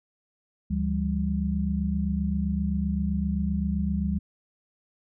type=tone cluster; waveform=sine; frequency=74 / 171.3 / 199 Hz; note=D2 / F3 / G3; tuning=+14 / -33 / +26 cents; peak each=-28 / -30 / -27 dBFS; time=0.7-4.19 s; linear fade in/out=10 ms; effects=none